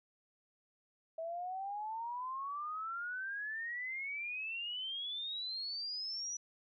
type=exponential sweep; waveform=sine; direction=up; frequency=644 to 5920 Hz; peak=-38 dBFS; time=1.18-6.37 s; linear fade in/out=5 ms; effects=none